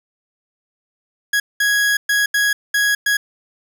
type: tone bursts at uneven times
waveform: 40% pulse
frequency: 1661.2 Hz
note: G#6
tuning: in tune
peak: -13 dBFS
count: 6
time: 1.33-1.4 / 1.6-1.97 / 2.09-2.26 / 2.34-2.53 / 2.74-2.95 / 3.06-3.17 s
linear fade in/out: 5 ms
effects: none